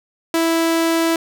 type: tone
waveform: sawtooth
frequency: 329.6 Hz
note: E4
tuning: in tune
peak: -11 dBFS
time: 0.34-1.16 s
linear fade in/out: 2 ms
effects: none